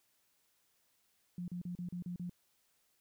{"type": "tone bursts", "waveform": "sine", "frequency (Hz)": 176.7, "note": "F3", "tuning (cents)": 21, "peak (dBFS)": -38, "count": 7, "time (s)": [1.38, 2.296], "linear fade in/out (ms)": 2, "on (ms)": 100, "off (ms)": 36, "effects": ["white hiss -75 dBFS RMS until 3 s"]}